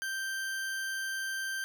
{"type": "tone", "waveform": "40% pulse", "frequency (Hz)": 1568, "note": "G6", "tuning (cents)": 0, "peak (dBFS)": -32, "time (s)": [0.02, 1.64], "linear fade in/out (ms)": 0, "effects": []}